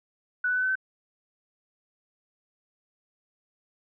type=tone with pitch steps; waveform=sine; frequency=1480 / 1492.9 / 1505.9 / 1519 / 1532.2 Hz; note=F#6 / F#6 / F#6 / F#6 / G6; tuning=0 / +15 / +30 / +45 / -40 cents; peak=-23 dBFS; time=0.44-0.755 s; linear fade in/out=5 ms; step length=63 ms; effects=none